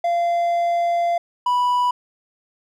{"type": "tone pair in turn", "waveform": "triangle", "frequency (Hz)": [689, 984.6], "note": ["F5", "B5"], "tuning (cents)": [-24, -6], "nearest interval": "tritone", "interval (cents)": 618, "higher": "second", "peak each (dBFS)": [-15, -14], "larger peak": "second", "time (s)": [[0.04, 1.18], [1.46, 1.91]], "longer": "first", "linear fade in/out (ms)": 5, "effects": []}